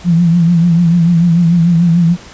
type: tone with vibrato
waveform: sine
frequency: 170 Hz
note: F3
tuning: 46 cents flat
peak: -6 dBFS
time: 0.04-2.17 s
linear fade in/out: 50 ms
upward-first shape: triangle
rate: 6.8 Hz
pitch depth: 79 cents each way
effects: pink hiss -35 dBFS RMS until 2.33 s + resampled to 16000 Hz